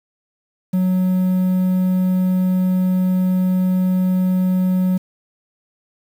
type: tone with quantisation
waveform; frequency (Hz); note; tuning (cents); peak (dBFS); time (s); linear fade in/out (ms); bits
triangle; 184.5; F#3; -5; -12; 0.73-4.98; 10; 7
effects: none